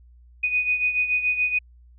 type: beating tone pair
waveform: sine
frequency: 2484 / 2491 Hz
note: D#7 / D#7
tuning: -3 / +1 cents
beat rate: 7 Hz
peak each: -21 / -27 dBFS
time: 0.43-1.59 s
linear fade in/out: 10 ms
effects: added 60 Hz sine -48 dBFS peak until 1.98 s